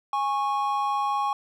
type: tone pair together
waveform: triangle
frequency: 825 / 1100.3 Hz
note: G#5 / C#6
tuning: -12 / -13 cents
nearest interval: perfect fourth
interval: 499 cents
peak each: -24 dBFS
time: 0.13-1.33 s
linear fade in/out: 2 ms
effects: none